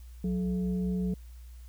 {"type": "tone with frequency modulation", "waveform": "sine", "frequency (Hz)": 182.7, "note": "F#3", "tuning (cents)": -22, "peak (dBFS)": -27, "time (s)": [0.24, 1.14], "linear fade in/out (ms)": 2, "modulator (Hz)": 248, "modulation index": 0.53, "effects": ["added 60 Hz sine -44 dBFS peak until 1.68 s", "white hiss -63 dBFS RMS until 1.68 s"]}